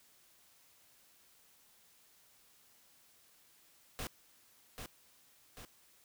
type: noise with echo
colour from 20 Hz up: pink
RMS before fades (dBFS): -41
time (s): 3.99-4.07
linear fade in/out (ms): 0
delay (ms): 790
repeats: 2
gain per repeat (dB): -5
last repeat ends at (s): 5.65
effects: white hiss -66 dBFS RMS until 6.04 s